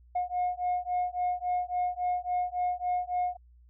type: beating tone pair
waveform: sine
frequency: 718 / 721.6 Hz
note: F5 / F#5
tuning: +48 / -44 cents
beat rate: 3.6 Hz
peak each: -29 dBFS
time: 0.15-3.37 s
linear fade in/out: 10 ms
effects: tanh soft clip ceiling -23 dBFS + added 60 Hz sine -54 dBFS peak until 3.69 s